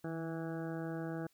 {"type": "harmonic tone with a mistuned harmonic", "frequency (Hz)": 163.9, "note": "E3", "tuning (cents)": -10, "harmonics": [1, 2, 3, 4, 5, 7, 8, 9, 10], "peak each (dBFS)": [-41, -41, -46, -48, -51, -57, -58, -53, -55], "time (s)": [0.04, 1.27], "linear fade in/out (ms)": 5, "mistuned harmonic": 1, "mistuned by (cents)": -29, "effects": ["white hiss -73 dBFS RMS until 1.33 s"]}